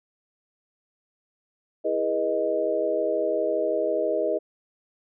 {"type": "chord", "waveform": "sine", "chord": "E major seventh", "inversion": "none", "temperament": "equal with one note detuned", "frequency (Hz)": [329.6, 415.3, 487.6, 622.3], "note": ["E4", "G#4", "B4", "D#5"], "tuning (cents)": [0, 0, -22, 0], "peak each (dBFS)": [-31, -28, -28, -25], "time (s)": [1.84, 4.39], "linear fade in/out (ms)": 20, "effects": []}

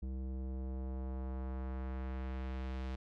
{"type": "tone with low-pass filter sweep", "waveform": "square", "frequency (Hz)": 65, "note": "C2", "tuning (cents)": -11, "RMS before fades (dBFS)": -40, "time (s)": [0.02, 2.96], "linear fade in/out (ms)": 10, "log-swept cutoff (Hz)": [310, 4200], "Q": 0.86, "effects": []}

